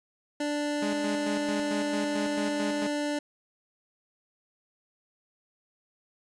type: tone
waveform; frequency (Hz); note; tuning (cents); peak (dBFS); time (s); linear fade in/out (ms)
25% pulse; 293.7; D4; 0; -24; 0.4-3.19; 5
type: tone with tremolo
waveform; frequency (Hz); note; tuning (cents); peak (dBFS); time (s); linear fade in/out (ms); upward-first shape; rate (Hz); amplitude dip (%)
sawtooth; 207.7; G#3; 0; -27; 0.82-2.87; 5; square; 4.5; 60
effects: resampled to 22050 Hz